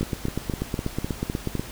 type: two click trains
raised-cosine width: 3 ms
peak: -12 / -13 dBFS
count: 14 / 7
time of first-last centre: 0.01-1.595 / 0.03-1.553 s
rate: 8.2 / 3.94 Hz
effects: added 50 Hz sine -45 dBFS peak until 1.71 s + pink hiss -40 dBFS RMS until 1.71 s